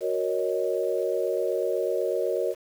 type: chord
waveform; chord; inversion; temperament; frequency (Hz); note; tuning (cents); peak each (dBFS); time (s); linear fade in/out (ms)
sine; D# minor seventh; first; equal; 370 / 466.2 / 554.4 / 622.3; F#4 / A#4 / C#5 / D#5; 0 / 0 / 0 / 0; -29 / -28 / -29 / -31; 0-2.55; 50
effects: 8-bit